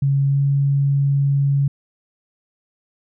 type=tone with pitch glide; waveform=sine; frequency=138.59 to 139.8 Hz; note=C#3 to C#3; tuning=0 to +15 cents; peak=-14 dBFS; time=0.02-1.68 s; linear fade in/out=5 ms; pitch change=+15 cents; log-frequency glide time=0.27-0.4 s; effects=none